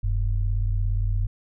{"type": "tone pair together", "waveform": "sine", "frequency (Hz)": [41.67, 99.1], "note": ["E1", "G2"], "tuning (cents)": [19, 19], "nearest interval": "octave + minor third", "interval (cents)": 1500, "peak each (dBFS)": [-22, -25], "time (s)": [0.03, 1.27], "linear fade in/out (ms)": 10, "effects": []}